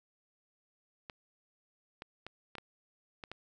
clicks, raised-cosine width 0.3 ms, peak -27 dBFS, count 7, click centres 1.098 / 2.021 / 2.266 / 2.553 / 2.583 / 3.238 / 3.316 s, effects none

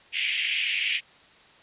white band-pass noise, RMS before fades -27 dBFS, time 0.12-1.01 s, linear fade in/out 50 ms, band 2100 to 3100 Hz, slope 48 dB/octave, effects white hiss -54 dBFS RMS until 1.62 s + resampled to 8000 Hz

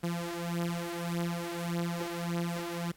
sawtooth beating tone pair, 170.4 / 172.1 Hz, F3 / F3, -42 / -25 cents, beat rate 1.7 Hz, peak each -31 dBFS, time 0.03-2.92 s, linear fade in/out 10 ms, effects pink hiss -62 dBFS RMS until 2.96 s + AAC 64 kbps

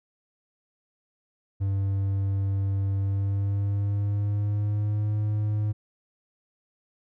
triangle tone with pitch glide, 98 to 105.64 Hz, G2 to G#2, 0 to +30 cents, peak -21 dBFS, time 1.6-5.73 s, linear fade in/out 20 ms, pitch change +130 cents, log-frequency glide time 3-5.15 s, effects none

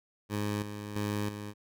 15% pulse tone with tremolo, 103.8 Hz, G#2, in tune, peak -24 dBFS, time 0.29-1.54 s, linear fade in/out 50 ms, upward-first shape square, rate 1.5 Hz, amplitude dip 60%, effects none

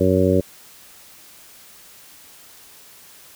harmonic tone, 93.2 Hz, F#2, 13 cents sharp, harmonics 1 / 2 / 3 / 4 / 5 / 6, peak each -21 / -21 / -21 / -21 / -21 / -21 dBFS, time 0-0.41 s, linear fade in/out 10 ms, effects white hiss -46 dBFS RMS until 3.35 s

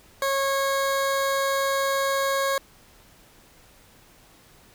20% pulse tone, 547 Hz, C#5, 23 cents flat, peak -17 dBFS, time 0.22-2.58 s, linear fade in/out 2 ms, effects pink hiss -54 dBFS RMS until 4.74 s

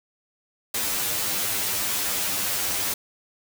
white noise with comb filter, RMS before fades -26 dBFS, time 0.74-2.94 s, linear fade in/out 5 ms, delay 10 ms, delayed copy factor +0.9, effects none

